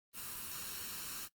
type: noise with comb filter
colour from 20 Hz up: white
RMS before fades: -44 dBFS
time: 0.13-1.29 s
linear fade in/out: 50 ms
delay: 0.72 ms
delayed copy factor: +0.55
effects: noise-tail reverb RT60 0.1 s tail -19 dB re dry + Opus 32 kbps